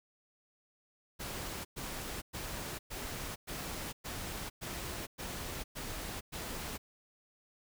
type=noise bursts; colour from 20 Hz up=pink; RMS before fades=-41 dBFS; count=10; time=1.19-6.78 s; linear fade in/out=20 ms; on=460 ms; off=110 ms; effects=none